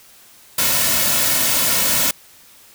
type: noise with comb filter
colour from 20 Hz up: white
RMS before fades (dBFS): -17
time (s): 0.58-2.11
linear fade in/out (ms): 5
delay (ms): 2.5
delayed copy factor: -0.6
effects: white hiss -47 dBFS RMS until 2.74 s